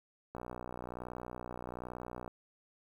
click train, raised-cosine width 1 ms, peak -28 dBFS, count 119, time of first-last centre 0.35-2.278 s, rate 61.2 Hz, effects 10-bit

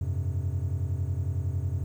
triangle chord, F suspended second, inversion none, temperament just, 87.31 / 98.22 / 130.96 Hz, F2 / G2 / C3, 0 / +4 / +2 cents, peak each -27 / -29 / -31 dBFS, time 0.01-1.84 s, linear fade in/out 5 ms, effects tanh soft clip ceiling -16 dBFS + 10-bit

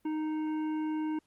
harmonic tone with a mistuned harmonic, 309.9 Hz, D#4, 7 cents flat, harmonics 1 / 3 / 5 / 7 / 9, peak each -30 / -42 / -52 / -55 / -58 dBFS, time 0.05-1.19 s, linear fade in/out 5 ms, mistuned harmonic 7, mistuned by +17 cents, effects pink hiss -73 dBFS RMS until 1.26 s + Opus 24 kbps

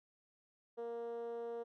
10% pulse tone with band-pass filter, 234 Hz, A#3, 7 cents sharp, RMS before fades -43 dBFS, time 0.77-1.64 s, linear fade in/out 20 ms, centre 490 Hz, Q 4.6, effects none

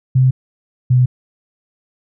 sine tone pair in turn, 129.7 / 125.93 Hz, C3 / B2, -15 / +34 cents, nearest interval minor second, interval 51 cents, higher first, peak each -8 dBFS, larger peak neither, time 0.15-0.31 / 0.9-1.06 s, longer neither, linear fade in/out 10 ms, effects none

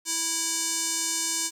square tone with band-pass filter, 328.6 Hz, E4, 5 cents flat, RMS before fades -28 dBFS, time 0.05-1.51 s, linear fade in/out 50 ms, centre 7200 Hz, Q 2.6, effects 8-bit

